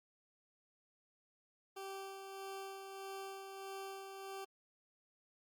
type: tone with tremolo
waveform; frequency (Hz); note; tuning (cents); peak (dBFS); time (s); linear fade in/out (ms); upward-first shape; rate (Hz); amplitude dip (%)
20% pulse; 388.7; G4; -15; -39; 1.76-4.45; 10; sine; 1.6; 40
effects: Opus 48 kbps